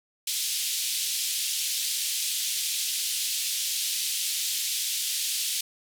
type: band-pass noise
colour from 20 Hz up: pink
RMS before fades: -29 dBFS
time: 0.27-5.61 s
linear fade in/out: 5 ms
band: 3100 to 14000 Hz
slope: 24 dB/octave
effects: none